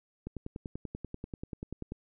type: click train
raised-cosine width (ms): 3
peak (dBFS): -25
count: 18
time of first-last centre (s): 0.27-1.92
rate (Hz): 10.3
effects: none